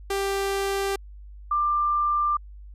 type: tone pair in turn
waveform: sawtooth / sine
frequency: 393.7 / 1187.6 Hz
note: G4 / D6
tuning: +8 / +19 cents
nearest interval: octave + perfect fifth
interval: 1911 cents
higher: second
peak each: -20 dBFS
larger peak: neither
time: 0.1-0.96 / 1.51-2.37 s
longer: neither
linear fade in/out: 5 ms
effects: added 50 Hz sine -40 dBFS peak until 2.74 s + resampled to 32000 Hz